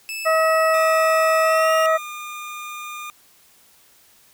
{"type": "tone with pitch glide", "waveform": "sawtooth", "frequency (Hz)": [2621, 2793], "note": ["E7", "F7"], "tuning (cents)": [-11, -1], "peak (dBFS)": -24, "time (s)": [0.09, 1.86], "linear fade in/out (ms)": 0, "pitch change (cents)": 110, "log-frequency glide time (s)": [1.43, 1.72]}
{"type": "harmonic tone", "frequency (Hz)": 640, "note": "D#5", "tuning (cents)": 49, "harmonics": [1, 2, 3], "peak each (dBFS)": [-17, -19, -25], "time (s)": [0.25, 1.98], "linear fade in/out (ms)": 20}
{"type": "tone", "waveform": "25% pulse", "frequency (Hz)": 1211, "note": "D#6", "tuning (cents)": -47, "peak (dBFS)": -27, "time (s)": [0.74, 3.1], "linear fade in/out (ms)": 0}
{"effects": ["white hiss -54 dBFS RMS until 4.33 s"]}